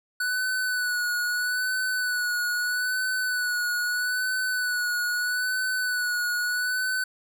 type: tone with vibrato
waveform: square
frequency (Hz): 1482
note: F#6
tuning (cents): +2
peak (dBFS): -25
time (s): 0.2-7.04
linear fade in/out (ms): 5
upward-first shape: sine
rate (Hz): 0.78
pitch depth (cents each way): 35
effects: none